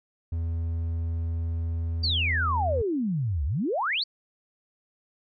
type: tone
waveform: triangle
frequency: 82.9 Hz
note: E2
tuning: 10 cents sharp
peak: -24 dBFS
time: 0.32-2.82 s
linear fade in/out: 5 ms
type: exponential two-way sweep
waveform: sine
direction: down then up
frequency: 4773 to 65.41 to 4773 Hz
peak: -24 dBFS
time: 2.03-4.04 s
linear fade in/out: 10 ms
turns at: 3.45 s
effects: none